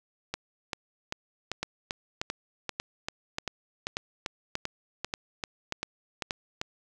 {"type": "two click trains", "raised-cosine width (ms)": 0.2, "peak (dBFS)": [-13, -14], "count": [9, 17], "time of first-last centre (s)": [[1.63, 6.308], [0.34, 6.615]], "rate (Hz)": [1.71, 2.55], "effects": []}